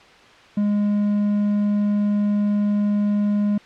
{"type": "tone", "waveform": "triangle", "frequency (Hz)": 206.2, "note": "G#3", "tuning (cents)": -12, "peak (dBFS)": -15, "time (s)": [0.57, 3.58], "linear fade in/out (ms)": 5, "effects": ["white hiss -47 dBFS RMS until 3.65 s", "low-pass 3000 Hz 12 dB/octave"]}